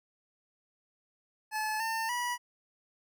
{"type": "tone with pitch steps", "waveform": "25% pulse", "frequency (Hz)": [862, 900, 973], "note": ["A5", "A5", "B5"], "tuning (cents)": [-36, 39, -26], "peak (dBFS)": -27, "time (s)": [1.51, 2.38], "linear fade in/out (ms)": 50, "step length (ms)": 290, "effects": []}